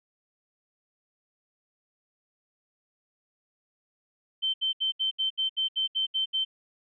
sine tone bursts, 3099 Hz, G7, 21 cents flat, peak -24 dBFS, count 11, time 4.42-6.45 s, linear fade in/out 20 ms, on 120 ms, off 71 ms, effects none

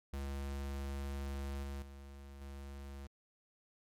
square tone with level steps, 69.3 Hz, C#2, in tune, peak -39 / -41 / -50 / -46 dBFS, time 0.13-3.07 s, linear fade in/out 5 ms, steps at 1.63 / 1.82 / 2.41 s, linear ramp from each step 2 ms, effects MP3 96 kbps

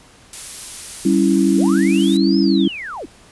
blue noise, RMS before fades -29 dBFS, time 0.33-2.17 s, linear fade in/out 2 ms
sine chord, C# diminished, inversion second, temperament equal, 196 / 277.2 / 329.6 Hz, G3 / C#4 / E4, 0 / 0 / 0 cents, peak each -16 dBFS, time 1.05-2.68 s, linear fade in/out 5 ms
sine linear two-way sweep, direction up then down, 214.8 to 5274 to 214.8 Hz, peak -26 dBFS, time 1.55-3.06 s, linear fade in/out 10 ms, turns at 2.39 s
effects pink hiss -47 dBFS RMS until 3.31 s + resampled to 24000 Hz

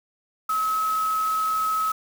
sine tone in noise, 1286 Hz, E6, 43 cents flat, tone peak -21 dBFS, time 0.49-1.92 s, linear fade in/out 5 ms, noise white, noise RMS -38 dBFS, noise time 0.49-1.92 s, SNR +14 dB, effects none

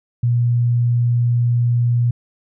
sine tone, 120 Hz, B2, 49 cents flat, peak -13 dBFS, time 0.23-2.11 s, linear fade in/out 5 ms, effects none

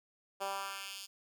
10% pulse tone with high-pass filter sweep, 196 Hz, G3, in tune, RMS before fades -41 dBFS, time 0.4-1.07 s, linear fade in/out 20 ms, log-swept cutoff 560 to 4500 Hz, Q 1.4, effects none

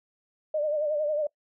sine tone with vibrato, 602 Hz, D5, 43 cents sharp, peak -24 dBFS, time 0.54-1.27 s, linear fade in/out 5 ms, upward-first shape sine, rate 11 Hz, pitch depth 61 cents each way, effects noise-tail reverb RT60 0.1 s tail -23 dB re dry

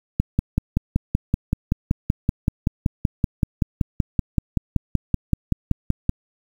click train, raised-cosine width 5 ms, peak -5 dBFS, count 32, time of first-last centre 0.2-6.094 s, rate 5.26 Hz, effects 7-bit

